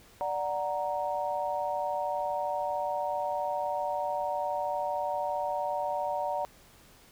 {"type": "chord", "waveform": "sine", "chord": "D augmented", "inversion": "none", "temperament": "equal", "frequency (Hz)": [587.3, 740, 932.3], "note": ["D5", "F#5", "A#5"], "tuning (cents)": [0, 0, 0], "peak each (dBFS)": -33, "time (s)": [0.21, 6.45], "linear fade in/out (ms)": 0, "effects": ["pink hiss -57 dBFS RMS until 7.11 s"]}